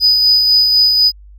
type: tone with tremolo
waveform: triangle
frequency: 4978 Hz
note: D#8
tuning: in tune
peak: -4 dBFS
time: 0-1.12 s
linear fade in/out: 50 ms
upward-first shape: sine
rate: 4 Hz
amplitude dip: 40%
effects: tanh soft clip ceiling -3 dBFS + added 50 Hz sine -36 dBFS peak until 1.38 s